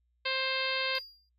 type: harmonic tone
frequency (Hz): 527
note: C5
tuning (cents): +12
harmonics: 1 / 2 / 3 / 4 / 5 / 6 / 7 / 8 / 9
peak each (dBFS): -37 / -39 / -38 / -37 / -36 / -38 / -38 / -37 / -41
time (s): 0.25-0.99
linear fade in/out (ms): 10
type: tone with exponential decay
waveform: triangle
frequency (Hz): 4801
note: D8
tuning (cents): +37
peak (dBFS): -32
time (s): 0.95-1.29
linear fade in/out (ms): 1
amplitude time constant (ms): 72
effects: noise-tail reverb RT60 0.1 s tail -22 dB re dry + added 60 Hz sine -70 dBFS peak until 1.38 s